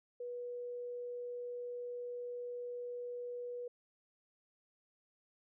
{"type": "tone", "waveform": "sine", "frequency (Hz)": 486.9, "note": "B4", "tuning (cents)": -25, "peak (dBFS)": -40, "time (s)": [0.2, 3.68], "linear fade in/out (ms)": 5, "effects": []}